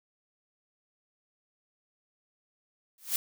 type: noise with exponential growth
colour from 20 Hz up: blue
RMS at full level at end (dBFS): -24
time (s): 2.98-3.16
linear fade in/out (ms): 1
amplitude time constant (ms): 38
effects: none